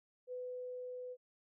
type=tone with level ramp; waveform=sine; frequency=500 Hz; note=B4; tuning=21 cents sharp; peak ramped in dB=-40 to -43 dBFS; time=0.27-1.17 s; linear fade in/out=50 ms; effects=none